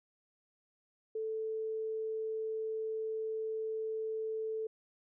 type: tone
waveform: sine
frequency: 440 Hz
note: A4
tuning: in tune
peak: -34 dBFS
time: 1.15-4.67 s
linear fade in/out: 5 ms
effects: none